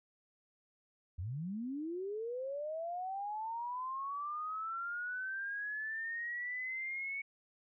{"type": "linear sweep", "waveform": "sine", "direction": "up", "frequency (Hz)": [77.78, 2232], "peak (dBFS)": -37, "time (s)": [1.18, 7.22], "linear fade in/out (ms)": 10, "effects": []}